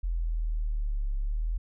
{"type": "linear two-way sweep", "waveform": "sine", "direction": "down then up", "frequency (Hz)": [42.92, 34.26, 42.92], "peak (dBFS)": -26, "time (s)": [0.03, 1.58], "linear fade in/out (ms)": 10, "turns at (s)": 1.18, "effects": []}